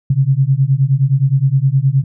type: beating tone pair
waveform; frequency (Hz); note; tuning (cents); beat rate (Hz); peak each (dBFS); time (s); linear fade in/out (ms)
sine; 130.81 / 140.41; C3 / C#3; 0 / +23; 9.6; -13; 0.1-2.04; 5
effects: none